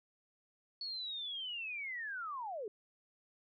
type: linear sweep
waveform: sine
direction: down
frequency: 4435 to 387.6 Hz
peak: -39 dBFS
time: 0.81-2.68 s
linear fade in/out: 2 ms
effects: none